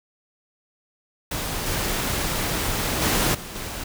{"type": "noise with level steps", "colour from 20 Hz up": "pink", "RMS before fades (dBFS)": [-28, -25, -21, -36, -32], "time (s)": [1.31, 3.84], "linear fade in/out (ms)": 5, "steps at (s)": [1.66, 3.01, 3.34, 3.55], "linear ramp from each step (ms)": 10, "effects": []}